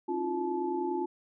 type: tone cluster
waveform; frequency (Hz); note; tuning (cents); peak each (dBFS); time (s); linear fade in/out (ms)
sine; 273.4 / 321.4 / 351.2 / 866; C#4 / E4 / F4 / A5; -24 / -44 / +10 / -28; -37 / -39 / -31 / -35; 0.08-1.06; 10
effects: none